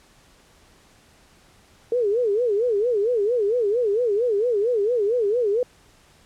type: tone with vibrato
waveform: sine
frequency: 445.6 Hz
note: A4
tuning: 22 cents sharp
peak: -18 dBFS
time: 1.92-5.63 s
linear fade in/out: 2 ms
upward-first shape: sine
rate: 4.4 Hz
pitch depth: 200 cents each way
effects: pink hiss -55 dBFS RMS until 6.25 s + low-pass 10000 Hz 12 dB/octave